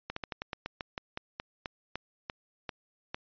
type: slowing click train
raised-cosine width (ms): 0.3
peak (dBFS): -19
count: 16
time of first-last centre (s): 0.1-3.145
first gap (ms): 64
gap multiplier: 1.15
effects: resampled to 11025 Hz